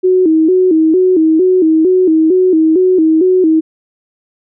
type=tone with vibrato; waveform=sine; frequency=342.8 Hz; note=F4; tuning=32 cents flat; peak=-6 dBFS; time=0.03-3.61 s; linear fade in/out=20 ms; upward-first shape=square; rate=2.2 Hz; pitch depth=130 cents each way; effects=none